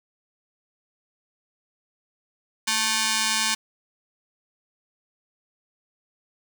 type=ring-modulated tone; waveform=5% pulse; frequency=659.3 Hz; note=E5; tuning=in tune; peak=-7 dBFS; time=2.67-3.55 s; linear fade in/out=10 ms; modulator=434 Hz; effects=high-pass 300 Hz 12 dB/octave + 7-bit